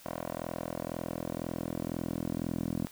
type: tone with band-pass filter sweep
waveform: 10% pulse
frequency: 42 Hz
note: E1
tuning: 33 cents sharp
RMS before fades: -36 dBFS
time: 0.06-2.87 s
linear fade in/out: 0 ms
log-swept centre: 690 to 260 Hz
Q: 1.3
effects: white hiss -54 dBFS RMS until 2.91 s